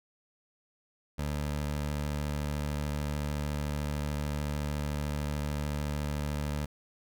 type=tone; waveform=20% pulse; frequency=73.6 Hz; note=D2; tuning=4 cents sharp; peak=-26 dBFS; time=1.18-6.66 s; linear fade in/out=10 ms; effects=none